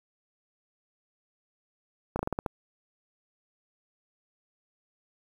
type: slowing click train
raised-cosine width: 1 ms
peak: -15 dBFS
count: 7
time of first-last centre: 2.16-2.462 s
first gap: 32 ms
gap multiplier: 1.18
effects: 8-bit